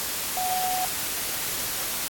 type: tone in noise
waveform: sine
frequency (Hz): 740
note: F#5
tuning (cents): 0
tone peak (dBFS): -25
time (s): 0.37-0.85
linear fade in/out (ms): 0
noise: white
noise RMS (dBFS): -29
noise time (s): 0-2.08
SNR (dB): +1
effects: AAC 64 kbps